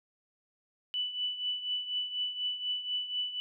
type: tone with tremolo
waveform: sine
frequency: 2977 Hz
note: F#7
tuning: 10 cents sharp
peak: -28 dBFS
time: 0.94-3.4 s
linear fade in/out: 0 ms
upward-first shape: triangle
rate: 4.1 Hz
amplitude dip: 75%
effects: none